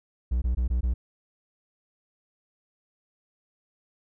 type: tone bursts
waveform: triangle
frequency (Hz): 61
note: B1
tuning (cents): -21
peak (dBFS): -20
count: 5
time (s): 0.31-0.94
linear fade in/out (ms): 10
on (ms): 110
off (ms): 20
effects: none